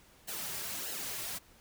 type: noise with flanger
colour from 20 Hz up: white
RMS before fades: -39 dBFS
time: 0.27-1.39 s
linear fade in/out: 20 ms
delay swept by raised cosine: 0.83 to 4.03 ms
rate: 1.6 Hz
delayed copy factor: -0.65
effects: pink hiss -61 dBFS RMS until 1.6 s